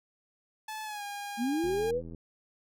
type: tone with pitch glide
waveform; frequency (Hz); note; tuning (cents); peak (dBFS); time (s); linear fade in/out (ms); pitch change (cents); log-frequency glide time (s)
sawtooth; 866 to 812.7; A5 to G#5; -28 to -38; -33; 0.68-1.91; 5; -110; 0.84-1.03
type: linear sweep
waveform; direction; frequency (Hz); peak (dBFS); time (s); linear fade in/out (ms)
sine; up; 220 to 516; -27; 1.37-2.02; 50
type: click train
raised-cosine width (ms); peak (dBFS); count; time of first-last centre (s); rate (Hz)
3; -32; 43; 1.64-2.147; 82.8
effects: none